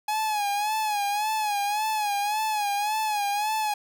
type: tone with vibrato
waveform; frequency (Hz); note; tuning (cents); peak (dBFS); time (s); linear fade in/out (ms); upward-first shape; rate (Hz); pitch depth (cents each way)
45% pulse; 839; G#5; +17; -24; 0.08-3.74; 5; sine; 1.8; 69
effects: none